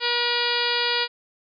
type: harmonic tone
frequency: 480 Hz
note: B4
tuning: 49 cents flat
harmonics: 1 / 2 / 3 / 4 / 5 / 6 / 7 / 8 / 9 / 10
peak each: -30 / -30 / -30 / -30 / -30 / -30 / -30 / -30 / -30 / -30 dBFS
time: 0-1.08 s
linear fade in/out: 50 ms
effects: none